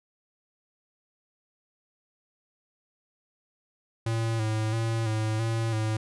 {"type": "tone with vibrato", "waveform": "square", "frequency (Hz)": 111.4, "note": "A2", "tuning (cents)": 22, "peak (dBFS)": -26, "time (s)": [4.06, 5.97], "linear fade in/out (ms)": 5, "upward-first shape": "square", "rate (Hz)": 1.5, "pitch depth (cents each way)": 36, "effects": ["resampled to 24000 Hz"]}